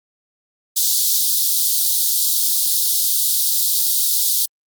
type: high-pass noise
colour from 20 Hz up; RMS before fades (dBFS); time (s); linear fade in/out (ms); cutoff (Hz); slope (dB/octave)
white; -17; 0.76-4.46; 10; 3600; 48
effects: Opus 48 kbps